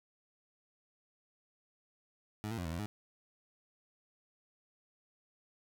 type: tone with pitch steps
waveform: 20% pulse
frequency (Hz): 106.1 / 114.6 / 88.4 / 80.4 / 84.9 / 105.1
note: G#2 / A#2 / F2 / E2 / F2 / G#2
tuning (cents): +38 / -29 / +22 / -43 / -48 / +21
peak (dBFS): -32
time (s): 2.44-2.86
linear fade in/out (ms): 0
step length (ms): 70
effects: none